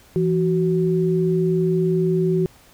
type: tone pair together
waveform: sine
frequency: 167.2 / 373.2 Hz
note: E3 / F#4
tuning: +25 / +15 cents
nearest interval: octave + major second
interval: 1390 cents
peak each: -19 dBFS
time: 0.16-2.46 s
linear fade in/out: 0 ms
effects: pink hiss -51 dBFS RMS until 2.73 s